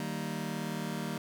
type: chord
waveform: sawtooth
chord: Eb major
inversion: none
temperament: just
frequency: 155.56 / 194.45 / 233.3 Hz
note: Eb3 / G3 / Bb3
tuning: 0 / -14 / +2 cents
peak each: -34 dBFS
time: 0-1.18 s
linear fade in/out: 2 ms
effects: none